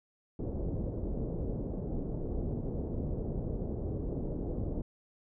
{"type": "low-pass noise", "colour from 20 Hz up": "pink", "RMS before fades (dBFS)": -35, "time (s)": [0.39, 4.82], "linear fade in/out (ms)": 5, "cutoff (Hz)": 510, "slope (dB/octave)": 24, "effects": []}